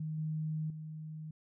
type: tone with level steps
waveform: sine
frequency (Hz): 155.9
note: D#3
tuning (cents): +4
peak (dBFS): -35 / -33 / -41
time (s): 0-1.31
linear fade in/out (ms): 5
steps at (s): 0.18 / 0.7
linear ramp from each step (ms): 2
effects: none